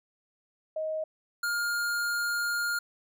sine / square tone pair in turn, 628 / 1412.5 Hz, D#5 / F6, +16 / +19 cents, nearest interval octave + major second, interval 1403 cents, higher second, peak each -29 / -28 dBFS, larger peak second, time 0.76-1.04 / 1.43-2.79 s, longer second, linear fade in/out 5 ms, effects none

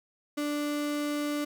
35% pulse tone, 293.7 Hz, D4, in tune, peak -27 dBFS, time 0.37-1.45 s, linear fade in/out 10 ms, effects none

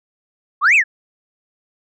sine exponential two-way sweep, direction up then down, 1041 to 2700 to 1626 Hz, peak -7 dBFS, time 0.61-0.84 s, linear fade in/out 50 ms, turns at 0.75 s, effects tanh soft clip ceiling -7 dBFS

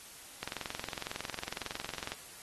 click train, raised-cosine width 0.2 ms, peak -19 dBFS, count 38, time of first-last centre 0.43-2.119 s, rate 21.9 Hz, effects white hiss -51 dBFS RMS until 2.42 s + AAC 32 kbps

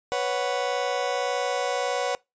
35% pulse chord, B suspended second, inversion none, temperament just, 493.9 / 555.6 / 740.8 Hz, B4 / C#5 / F#5, 0 / +4 / +2 cents, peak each -27 dBFS, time 0.12-2.15 s, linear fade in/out 0 ms, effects noise-tail reverb RT60 0.2 s tail -23 dB re dry + resampled to 16000 Hz

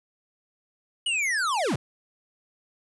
square linear sweep, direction down, 2974 to 84.5 Hz, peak -24 dBFS, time 1.06-1.76 s, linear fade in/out 5 ms, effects resampled to 24000 Hz + 10-bit

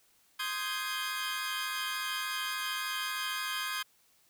20% pulse chord, Ab major seventh, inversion first, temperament equal, 1046.5 / 1244.5 / 1568 / 1661.2 Hz, C6 / Eb6 / G6 / Ab6, 0 / 0 / 0 / 0 cents, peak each -34 dBFS, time 0.39-3.83 s, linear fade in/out 10 ms, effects white hiss -67 dBFS RMS until 4.29 s

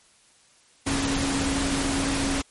sine tone in noise, 274.8 Hz, C#4, 15 cents flat, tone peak -26 dBFS, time 0.86-2.42 s, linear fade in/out 10 ms, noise pink, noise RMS -27 dBFS, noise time 0.86-2.42 s, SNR -2 dB, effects white hiss -58 dBFS RMS until 2.5 s + MP3 48 kbps

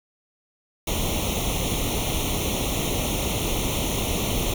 pink noise with comb filter, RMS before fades -25 dBFS, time 0.87-4.54 s, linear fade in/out 5 ms, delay 0.31 ms, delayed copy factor +0.9, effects none

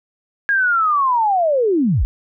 sine linear sweep, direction down, 1649 to 32.7 Hz, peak -13 dBFS, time 0.49-2.05 s, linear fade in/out 0 ms, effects none

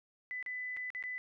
sine tone with dropouts, 2000 Hz, B6, 21 cents sharp, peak -37 dBFS, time 0.31-1.18 s, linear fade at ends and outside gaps 0 ms, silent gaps 0.427-0.462 / 0.766-0.771 / 0.903-0.949 / 1.026-1.038 s, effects none

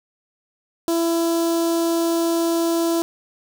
sawtooth tone with notch filter, 334.3 Hz, E4, 24 cents sharp, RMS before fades -20 dBFS, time 0.88-3.02 s, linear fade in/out 0 ms, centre 2100 Hz, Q 0.58, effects 7-bit

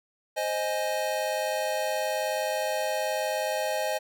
square chord, Ab major, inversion first, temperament equal, 523.3 / 622.3 / 830.6 Hz, C5 / Eb5 / Ab5, 0 / 0 / 0 cents, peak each -33 / -30 / -33 dBFS, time 0.36-3.99 s, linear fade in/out 20 ms, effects none

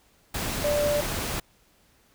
sine tone in noise, 587.3 Hz, D5, in tune, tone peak -22 dBFS, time 0.64-1.01 s, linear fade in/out 5 ms, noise pink, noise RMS -30 dBFS, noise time 0.34-1.4 s, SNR +5 dB, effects pink hiss -62 dBFS RMS until 2.14 s

